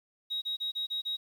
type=tone bursts; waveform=sine; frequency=3800 Hz; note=A#7; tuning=33 cents sharp; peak=-29 dBFS; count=6; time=0.3-1.17 s; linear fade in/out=20 ms; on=120 ms; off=30 ms; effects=tanh soft clip ceiling -27 dBFS + 10-bit